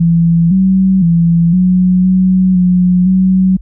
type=tone with pitch steps; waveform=sine; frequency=167.9 / 189.6 / 168.7 / 183 / 186 / 180.6 / 187.3 Hz; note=E3 / F#3 / E3 / F#3 / F#3 / F#3 / F#3; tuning=+32 / +43 / +40 / -19 / +9 / -42 / +21 cents; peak=-6 dBFS; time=0-3.57 s; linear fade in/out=10 ms; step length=510 ms; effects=added 50 Hz sine -28 dBFS peak until 3.61 s